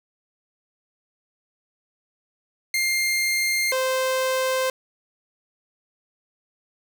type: tone pair in turn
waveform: sawtooth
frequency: 2111 / 520.2 Hz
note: C7 / C5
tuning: +15 / -10 cents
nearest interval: 2 octaves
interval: 2425 cents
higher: first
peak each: -17 dBFS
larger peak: neither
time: 2.74-3.72 / 3.72-4.7 s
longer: neither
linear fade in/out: 2 ms
effects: none